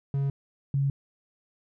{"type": "tone pair in turn", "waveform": ["triangle", "sine"], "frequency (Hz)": [138.59, 138.59], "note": ["C#3", "C#3"], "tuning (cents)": [0, 0], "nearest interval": "unison", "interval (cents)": 0, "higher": "neither", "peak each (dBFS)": -22, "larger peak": "neither", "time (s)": [[0.14, 0.3], [0.74, 0.9]], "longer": "neither", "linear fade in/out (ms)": 2, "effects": []}